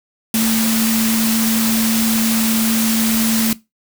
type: tone in noise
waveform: sine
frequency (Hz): 223.9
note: A3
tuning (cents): +30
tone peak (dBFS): -15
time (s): 0.34-3.53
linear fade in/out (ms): 2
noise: white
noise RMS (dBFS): -20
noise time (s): 0.34-3.53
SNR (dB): +2
effects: noise-tail reverb RT60 0.2 s tail -18 dB re dry